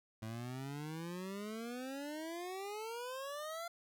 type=exponential sweep; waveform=25% pulse; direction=up; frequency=108.4 to 694 Hz; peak=-38 dBFS; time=0.22-3.68 s; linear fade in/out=5 ms; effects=none